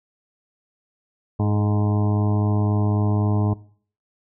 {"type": "harmonic tone with a mistuned harmonic", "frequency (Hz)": 103.83, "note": "G#2", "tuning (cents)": 0, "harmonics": [1, 2, 3, 4, 6, 7, 8, 9, 10], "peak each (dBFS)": [-19, -25, -29, -31, -35, -36, -37, -38, -39], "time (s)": [1.39, 3.54], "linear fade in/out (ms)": 10, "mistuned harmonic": 4, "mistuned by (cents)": 28, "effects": ["noise-tail reverb RT60 0.5 s tail -20 dB re dry"]}